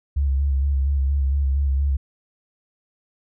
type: tone with vibrato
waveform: sine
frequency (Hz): 69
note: C#2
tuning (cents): -7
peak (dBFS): -17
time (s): 0.16-1.97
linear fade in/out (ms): 10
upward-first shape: square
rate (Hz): 4.3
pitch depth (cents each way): 38
effects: none